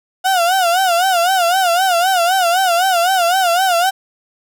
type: tone with vibrato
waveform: 35% pulse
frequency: 723 Hz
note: F#5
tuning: 40 cents flat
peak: -10 dBFS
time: 0.24-3.91 s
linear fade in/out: 20 ms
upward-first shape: sine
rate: 3.9 Hz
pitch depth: 120 cents each way
effects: none